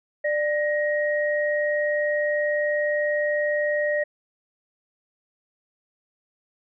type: tone pair together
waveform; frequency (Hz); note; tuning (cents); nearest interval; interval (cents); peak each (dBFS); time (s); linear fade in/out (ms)
sine; 593.5 / 1883; D5 / A#6; +18 / +17; octave + minor sixth; 1999; -22 / -26; 0.24-4.04; 10
effects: none